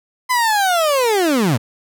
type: linear sweep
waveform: 30% pulse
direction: down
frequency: 1024 to 101.5 Hz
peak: -11 dBFS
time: 0.29-1.58 s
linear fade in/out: 20 ms
effects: none